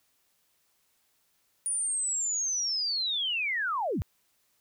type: linear sweep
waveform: sine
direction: down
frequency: 9600 to 46 Hz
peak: -27 dBFS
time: 1.66-4.02 s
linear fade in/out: 0 ms
effects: white hiss -71 dBFS RMS until 4.6 s